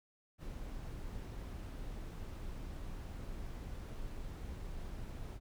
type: noise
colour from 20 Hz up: brown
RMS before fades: -44 dBFS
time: 0.38-5.4 s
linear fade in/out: 50 ms
effects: none